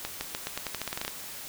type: accelerating click train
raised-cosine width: 0.2 ms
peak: -14 dBFS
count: 14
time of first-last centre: 0.05-1.079 s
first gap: 160 ms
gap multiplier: 0.87
effects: white hiss -41 dBFS RMS until 1.48 s